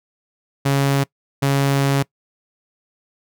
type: tone bursts at uneven times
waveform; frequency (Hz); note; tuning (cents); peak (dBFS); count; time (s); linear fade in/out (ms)
sawtooth; 138.59; C#3; 0; -11; 2; 0.65-1.04 / 1.42-2.03; 10
effects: noise-tail reverb RT60 0.1 s tail -23 dB re dry